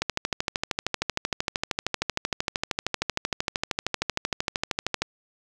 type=click train; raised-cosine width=0.2 ms; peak=-7 dBFS; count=66; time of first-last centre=0.02-5.02 s; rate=13 Hz; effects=none